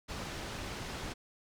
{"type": "low-pass noise", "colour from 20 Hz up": "pink", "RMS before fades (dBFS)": -41, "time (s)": [0.08, 1.14], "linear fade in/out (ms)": 20, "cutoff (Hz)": 6100, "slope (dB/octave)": 12, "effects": []}